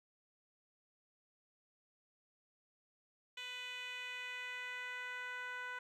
10% pulse tone with band-pass filter sweep, 497.7 Hz, B4, 13 cents sharp, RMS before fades -45 dBFS, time 3.37-5.79 s, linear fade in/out 5 ms, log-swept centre 3100 to 1400 Hz, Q 2, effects none

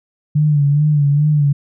sine tone with vibrato, 146.83 Hz, D3, in tune, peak -10 dBFS, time 0.35-1.53 s, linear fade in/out 10 ms, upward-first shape sine, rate 2.4 Hz, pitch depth 60 cents each way, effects none

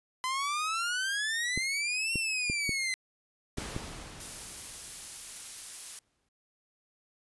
sawtooth exponential two-way sweep, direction up then down, 1016 to 2750 to 2037 Hz, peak -26 dBFS, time 0.24-2.94 s, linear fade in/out 0 ms, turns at 2.14 s
clicks, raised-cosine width 3 ms, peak -21 dBFS, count 6, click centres 1.576 / 2.157 / 2.499 / 2.693 / 3.584 / 3.764 s
pink noise with exponential decay, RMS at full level -38 dBFS, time 3.57-6.29 s, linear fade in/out 5 ms, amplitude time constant 590 ms
blue noise, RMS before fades -40 dBFS, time 4.2-5.99 s, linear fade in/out 2 ms
effects resampled to 24000 Hz

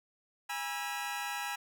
20% pulse tone cluster, 820 / 965 / 1326 Hz, G#5 / B5 / E6, -22 / -40 / +10 cents, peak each -33 / -35 / -37 dBFS, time 0.49-1.56 s, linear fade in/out 10 ms, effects none

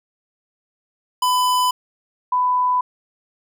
square / sine tone pair in turn, 1001 / 997.4 Hz, B5 / B5, +23 / +17 cents, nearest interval unison, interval 6 cents, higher first, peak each -16 / -15 dBFS, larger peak second, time 1.22-1.71 / 2.32-2.81 s, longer neither, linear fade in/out 5 ms, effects none

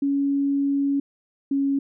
sine tone pair in turn, 279.6 / 276.7 Hz, C#4 / C#4, +15 / -3 cents, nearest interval unison, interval 18 cents, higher first, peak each -19 dBFS, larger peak neither, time 0.02-1 / 1.51-1.79 s, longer first, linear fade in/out 5 ms, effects none

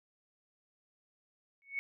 sine tone with exponential growth, 2217 Hz, C#7, in tune, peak -29 dBFS, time 1.62-1.79 s, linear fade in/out 0 ms, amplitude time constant 36 ms, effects none

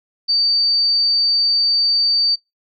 sine tone, 4609 Hz, D8, 33 cents flat, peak -13 dBFS, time 0.28-2.36 s, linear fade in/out 20 ms, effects noise-tail reverb RT60 0.2 s tail -25 dB re dry

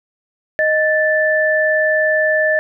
sine tone pair together, 622 / 1759.3 Hz, D#5 / A6, -1 / -1 cents, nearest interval octave + tritone, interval 1800 cents, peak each -15 dBFS, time 0.59-2.59 s, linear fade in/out 0 ms, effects none

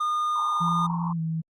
triangle tone, 1219 Hz, D#6, 36 cents flat, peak -21 dBFS, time 0-0.87 s, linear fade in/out 10 ms
pink band-pass noise, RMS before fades -34 dBFS, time 0.35-1.13 s, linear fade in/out 5 ms, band 870 to 1100 Hz, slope 96 dB/octave
sine tone with pitch glide, 169.8 to 161.85 Hz, F3 to E3, -48 to -31 cents, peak -25 dBFS, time 0.6-1.42 s, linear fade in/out 20 ms, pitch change -83 cents, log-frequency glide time 1.14-1.2 s
effects Opus 48 kbps

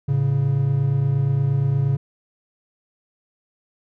triangle tone pair together, 110.58 / 139.1 Hz, A2 / C#3, +9 / +6 cents, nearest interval major third, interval 397 cents, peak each -21 / -16 dBFS, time 0.08-1.97 s, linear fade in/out 10 ms, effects none

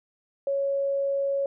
sine tone, 554.4 Hz, C#5, in tune, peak -23 dBFS, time 0.47-1.46 s, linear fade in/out 2 ms, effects none

